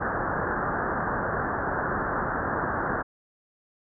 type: low-pass noise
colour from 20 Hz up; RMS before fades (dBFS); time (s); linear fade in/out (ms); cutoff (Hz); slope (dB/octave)
white; -28; 0-3.03; 20; 1700; 96
effects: none